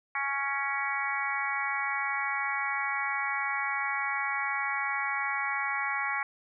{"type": "harmonic tone with a mistuned harmonic", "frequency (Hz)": 277.2, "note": "C#4", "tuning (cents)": 0, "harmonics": [3, 4, 5, 6, 7, 8], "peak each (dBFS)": [-36, -35, -37, -38, -34, -34], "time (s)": [0.15, 6.23], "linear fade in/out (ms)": 2, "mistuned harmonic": 8, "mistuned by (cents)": 20, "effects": []}